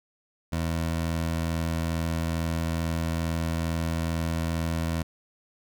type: tone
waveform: 20% pulse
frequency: 82.3 Hz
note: E2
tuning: 2 cents flat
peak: -21 dBFS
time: 0.52-5.03 s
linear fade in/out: 10 ms
effects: none